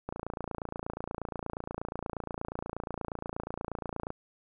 click train, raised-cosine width 1 ms, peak -21 dBFS, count 115, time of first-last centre 0.09-4.104 s, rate 28.4 Hz, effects none

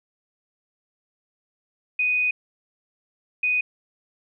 sine tone bursts at uneven times, 2489 Hz, D#7, in tune, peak -19 dBFS, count 2, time 1.99-2.31 / 3.43-3.61 s, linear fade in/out 5 ms, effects none

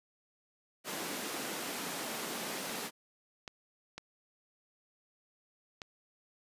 pink high-pass noise, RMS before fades -39 dBFS, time 0.84-2.91 s, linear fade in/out 50 ms, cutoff 200 Hz, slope 24 dB/octave
clicks, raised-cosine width 0.2 ms, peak -25 dBFS, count 4, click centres 2.697 / 3.478 / 3.98 / 5.818 s
effects resampled to 32000 Hz

